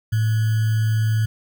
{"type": "tone with sample-and-hold", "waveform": "sine", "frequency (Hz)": 110, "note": "A2", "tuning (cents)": 0, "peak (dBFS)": -16, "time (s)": [0.12, 1.26], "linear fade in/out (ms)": 10, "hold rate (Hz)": 1575, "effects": []}